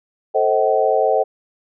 sine chord, A diminished seventh, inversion none, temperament just, 440 / 528 / 633.6 / 760.3 Hz, A4 / C5 / Eb5 / Gb5, 0 / +16 / +31 / +47 cents, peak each -19 dBFS, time 0.34-1.24 s, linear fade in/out 20 ms, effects none

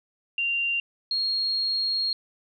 sine tone pair in turn, 2775 / 4269 Hz, F7 / C8, -12 / +34 cents, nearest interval perfect fifth, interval 746 cents, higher second, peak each -23 dBFS, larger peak neither, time 0.38-0.8 / 1.11-2.13 s, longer second, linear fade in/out 2 ms, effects none

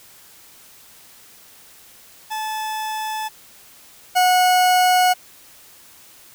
40% pulse tone pair in turn, 868 / 730.9 Hz, A5 / F#5, -24 / -21 cents, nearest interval minor third, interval 297 cents, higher first, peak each -23 / -12 dBFS, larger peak second, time 2.3-3.29 / 4.15-5.14 s, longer neither, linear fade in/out 20 ms, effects white hiss -47 dBFS RMS until 6.34 s

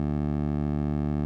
15% pulse tone with band-pass filter, 73.7 Hz, D2, 7 cents sharp, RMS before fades -27 dBFS, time 0-1.25 s, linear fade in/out 0 ms, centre 210 Hz, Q 0.57, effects none

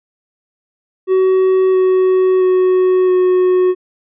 triangle tone with pitch steps, 376.2 / 373 / 369.7 / 366.5 Hz, F#4 / F#4 / F#4 / F#4, +29 / +14 / -1 / -16 cents, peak -7 dBFS, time 1.07-3.75 s, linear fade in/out 50 ms, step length 670 ms, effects resampled to 8000 Hz

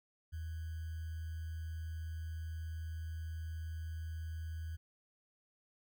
sine tone with sample-and-hold, 80.6 Hz, E2, 38 cents flat, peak -39 dBFS, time 0.32-4.77 s, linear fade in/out 20 ms, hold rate 1575 Hz, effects none

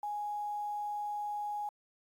sine tone with quantisation, 830.6 Hz, G#5, in tune, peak -34 dBFS, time 0.03-1.69 s, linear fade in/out 2 ms, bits 10, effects AAC 64 kbps

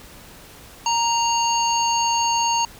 harmonic tone with a mistuned harmonic, 932.3 Hz, A#5, in tune, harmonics 1 / 3 / 5 / 7, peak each -19 / -26 / -28 / -26 dBFS, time 0.86-2.65 s, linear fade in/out 2 ms, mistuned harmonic 5, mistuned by -61 cents, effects pink hiss -44 dBFS RMS until 2.79 s

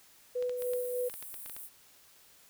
sine tone with tremolo, 495.6 Hz, B4, 6 cents sharp, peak -29 dBFS, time 0.35-1.09 s, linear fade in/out 10 ms, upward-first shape sine, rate 3.3 Hz, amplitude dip 40%
clicks, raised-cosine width 0.2 ms, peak -29 dBFS, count 11, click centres 0.425 / 0.495 / 0.622 / 0.735 / 1.098 / 1.14 / 1.226 / 1.342 / 1.461 / 1.497 / 1.565 s
white high-pass noise, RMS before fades -45 dBFS, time 0.56-1.7 s, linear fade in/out 50 ms, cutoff 8700 Hz, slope 48 dB/octave
effects white hiss -60 dBFS RMS until 2.49 s

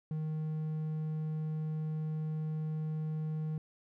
triangle tone, 155.8 Hz, D#3, 3 cents sharp, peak -31 dBFS, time 0.11-3.58 s, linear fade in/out 2 ms, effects none

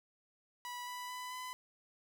sawtooth tone with pitch steps, 980 / 989.1 / 998.3 / 1007.6 Hz, B5 / B5 / B5 / B5, -14 / +2 / +18 / +34 cents, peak -38 dBFS, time 0.65-1.53 s, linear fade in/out 0 ms, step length 220 ms, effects none

